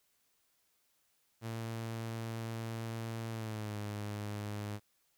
sawtooth tone with pitch glide, 113.6 to 104.17 Hz, A#2 to G#2, -44 to +6 cents, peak -34 dBFS, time 1.41-4.8 s, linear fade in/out 50 ms, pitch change -150 cents, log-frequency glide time 3.28-3.78 s, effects white hiss -75 dBFS RMS until 5.17 s

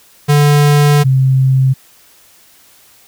square / sine tone pair in turn, 146.2 / 132.08 Hz, D3 / C3, -7 / +17 cents, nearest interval major second, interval 176 cents, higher first, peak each -7 / -7 dBFS, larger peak neither, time 0.28-1.04 / 1.04-1.74 s, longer first, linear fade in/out 20 ms, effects white hiss -46 dBFS RMS until 3.07 s

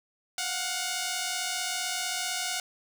5% pulse tone pair together, 707.4 / 743 Hz, F5 / F#5, +22 / +7 cents, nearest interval minor second, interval 85 cents, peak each -22 / -20 dBFS, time 0.38-2.6 s, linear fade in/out 2 ms, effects none

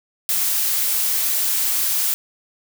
blue noise, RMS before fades -20 dBFS, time 0.29-2.14 s, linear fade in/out 0 ms, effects none

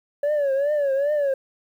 sine tone with vibrato, 568 Hz, C#5, 42 cents sharp, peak -16 dBFS, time 0.23-1.34 s, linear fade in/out 5 ms, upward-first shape triangle, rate 2.5 Hz, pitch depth 120 cents each way, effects tanh soft clip ceiling -18 dBFS + 9-bit

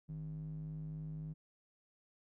square tone with band-pass filter, 51.8 Hz, G#1, 4 cents flat, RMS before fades -44 dBFS, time 0.08-1.34 s, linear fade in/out 20 ms, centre 160 Hz, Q 4.4, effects none

